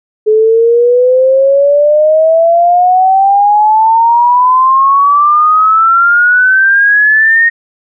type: exponential sweep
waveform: sine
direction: up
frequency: 427.1 to 1864.7 Hz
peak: -4 dBFS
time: 0.26-7.5 s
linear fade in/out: 20 ms
effects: none